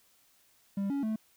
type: tone with pitch steps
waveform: triangle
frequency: 198 / 279.9 / 218.6 Hz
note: G3 / C#4 / A3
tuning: +18 / +17 / -11 cents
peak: -27 dBFS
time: 0.77-1.16 s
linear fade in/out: 5 ms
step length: 130 ms
effects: white hiss -66 dBFS RMS until 1.36 s